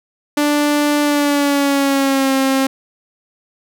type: tone with pitch glide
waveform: sawtooth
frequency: 293.7 to 267.8 Hz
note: D4 to C4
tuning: 0 to +40 cents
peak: -9 dBFS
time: 0.37-2.67 s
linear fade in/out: 5 ms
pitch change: -160 cents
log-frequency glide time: 1.02-2.33 s
effects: none